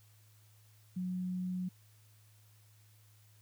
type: tone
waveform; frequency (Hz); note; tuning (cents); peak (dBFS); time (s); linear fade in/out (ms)
sine; 182.6; F#3; -23; -34; 0.96-1.69; 10
effects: added 106 Hz sine -61 dBFS peak until 3.41 s + white hiss -68 dBFS RMS until 3.41 s